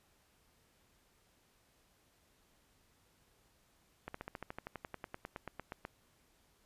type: slowing click train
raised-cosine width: 0.5 ms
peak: -27 dBFS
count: 20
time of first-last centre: 4.08-5.851 s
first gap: 64 ms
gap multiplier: 1.04
effects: pink hiss -71 dBFS RMS until 6.65 s + resampled to 32000 Hz

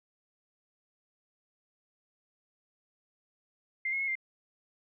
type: tone with pitch steps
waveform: sine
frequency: 2096 / 2166 / 2179 / 2101 Hz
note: C7 / C#7 / C#7 / C7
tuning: +2 / -41 / -30 / +7 cents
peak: -29 dBFS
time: 3.85-4.154 s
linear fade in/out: 5 ms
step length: 76 ms
effects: none

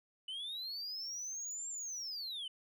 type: linear two-way sweep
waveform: sine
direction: up then down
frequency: 2960 to 7459 to 2960 Hz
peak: -37 dBFS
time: 0.28-2.48 s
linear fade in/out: 5 ms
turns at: 1.69 s
effects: tanh soft clip ceiling -39 dBFS

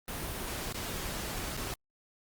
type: noise with dropouts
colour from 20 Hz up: pink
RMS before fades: -37 dBFS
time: 0.08-1.74 s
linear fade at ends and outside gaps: 1 ms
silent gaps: 0.726-0.744 / 1.568-1.573 s
effects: Opus 32 kbps

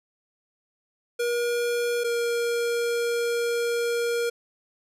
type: tone pair in turn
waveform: square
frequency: 477.4 / 471.6 Hz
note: A#4 / A#4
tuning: +41 / +20 cents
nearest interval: unison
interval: 21 cents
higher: first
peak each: -24 dBFS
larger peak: neither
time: 1.19-2.04 / 2.04-4.3 s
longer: second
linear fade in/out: 10 ms
effects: resampled to 32000 Hz

